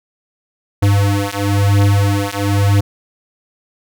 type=beating tone pair; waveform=square; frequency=100 / 101 Hz; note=G2 / G#2; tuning=+35 / -48 cents; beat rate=1 Hz; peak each=-15 dBFS; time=0.82-2.81 s; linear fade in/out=10 ms; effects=none